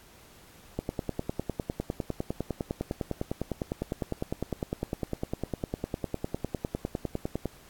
click train, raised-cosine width 2 ms, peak -16 dBFS, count 67, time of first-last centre 0.79-7.457 s, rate 9.9 Hz, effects pink hiss -55 dBFS RMS until 7.69 s + AAC 64 kbps

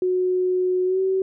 sine tone with pitch glide, 366.5 to 380.1 Hz, F#4 to F#4, -16 to +47 cents, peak -18 dBFS, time 0.02-1.22 s, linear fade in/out 2 ms, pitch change +63 cents, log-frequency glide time 0.85-1 s, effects none

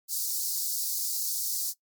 white high-pass noise, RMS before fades -30 dBFS, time 0.08-1.74 s, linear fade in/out 50 ms, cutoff 4400 Hz, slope 48 dB/octave, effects noise-tail reverb RT60 0.1 s tail -19 dB re dry + MP3 96 kbps

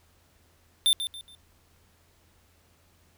square tone with echo, 3574 Hz, A7, 26 cents sharp, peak -19 dBFS, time 0.86-0.93 s, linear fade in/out 0 ms, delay 140 ms, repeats 3, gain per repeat -10 dB, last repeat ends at 1.35 s, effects added 84 Hz sine -64 dBFS peak until 3.17 s + pink hiss -64 dBFS RMS until 3.17 s

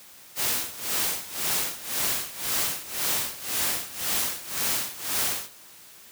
white noise with tremolo, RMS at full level -25 dBFS, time 0.35-5.5 s, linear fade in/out 50 ms, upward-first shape sine, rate 1.9 Hz, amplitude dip 85%, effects white hiss -49 dBFS RMS until 6.11 s + high-pass 60 Hz 12 dB/octave

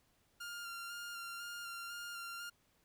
sawtooth tone with vibrato, 1396.9 Hz, F6, in tune, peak -40 dBFS, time 0.4-2.5 s, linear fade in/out 10 ms, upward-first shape square, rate 2 Hz, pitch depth 15 cents each way, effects pink hiss -74 dBFS RMS until 2.84 s

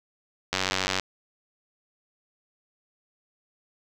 click train, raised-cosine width 0.2 ms, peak -7 dBFS, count 45, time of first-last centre 0.53-0.997 s, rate 94.2 Hz, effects none

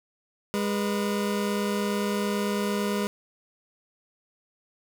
25% pulse tone pair together, 204.5 / 486.7 Hz, G#3 / B4, -26 / -25 cents, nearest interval octave + minor third, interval 1501 cents, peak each -22 / -29 dBFS, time 0.54-3.07 s, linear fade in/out 0 ms, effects 9-bit

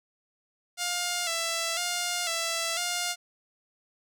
5% pulse tone with vibrato, 686 Hz, F5, 31 cents flat, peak -16 dBFS, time 0.77-3.16 s, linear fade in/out 50 ms, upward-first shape square, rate 1 Hz, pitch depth 53 cents each way, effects none

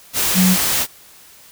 sine tone in noise, 185 Hz, F#3, in tune, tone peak -11 dBFS, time 0.34-0.57 s, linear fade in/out 50 ms, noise white, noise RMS -18 dBFS, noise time 0.13-0.87 s, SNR +4 dB, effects white hiss -45 dBFS RMS until 1.51 s

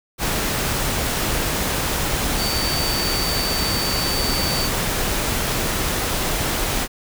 sine tone in noise, 4573 Hz, D8, 47 cents flat, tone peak -24 dBFS, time 2.36-4.7 s, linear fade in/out 50 ms, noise pink, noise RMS -22 dBFS, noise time 0.18-6.88 s, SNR -5 dB, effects none

